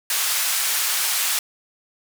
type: band-pass noise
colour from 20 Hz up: white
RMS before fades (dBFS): -22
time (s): 0.1-1.39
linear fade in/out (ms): 2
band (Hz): 1000 to 15000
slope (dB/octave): 12
effects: none